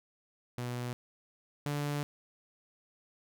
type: tone pair in turn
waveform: sawtooth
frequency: 122.4 / 145.56 Hz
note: B2 / D3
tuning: -15 / -15 cents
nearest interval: minor third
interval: 300 cents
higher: second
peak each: -31 / -28 dBFS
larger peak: second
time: 0.58-0.93 / 1.66-2.03 s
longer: second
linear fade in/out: 0 ms
effects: none